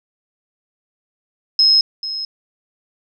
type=tone with echo; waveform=sine; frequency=5150 Hz; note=E8; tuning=41 cents flat; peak=-9 dBFS; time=1.59-1.81 s; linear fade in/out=2 ms; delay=440 ms; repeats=1; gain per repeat=-13 dB; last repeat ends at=2.25 s; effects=none